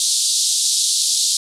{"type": "band-pass noise", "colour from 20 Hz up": "pink", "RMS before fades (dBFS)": -18, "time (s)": [0, 1.37], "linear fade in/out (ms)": 2, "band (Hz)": [3700, 10000], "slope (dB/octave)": 48, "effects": []}